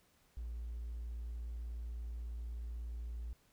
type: tone with hard clipping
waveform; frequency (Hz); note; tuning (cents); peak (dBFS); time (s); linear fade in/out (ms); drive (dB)
triangle; 58.27; A#1; 0; -40; 0.37-3.33; 0; 3
effects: pink hiss -71 dBFS RMS until 3.52 s